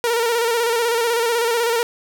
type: tone with vibrato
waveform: sawtooth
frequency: 466.2 Hz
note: A#4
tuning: in tune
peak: -13 dBFS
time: 0.04-1.83 s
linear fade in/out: 0 ms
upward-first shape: square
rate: 16 Hz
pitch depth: 44 cents each way
effects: none